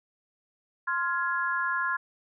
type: chord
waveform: sine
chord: F minor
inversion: second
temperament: just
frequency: 1047.7 / 1396.9 / 1676.3 Hz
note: C6 / F6 / Ab6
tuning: +2 / 0 / +16 cents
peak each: -30 dBFS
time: 0.87-1.97 s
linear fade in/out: 10 ms
effects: none